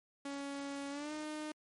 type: tone with pitch glide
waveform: sawtooth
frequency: 280 to 305.3 Hz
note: C#4 to D#4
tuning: +18 to -33 cents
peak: -36 dBFS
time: 0.25-1.52 s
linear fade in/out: 5 ms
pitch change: +149 cents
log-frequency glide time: 0.9-1.13 s
effects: MP3 48 kbps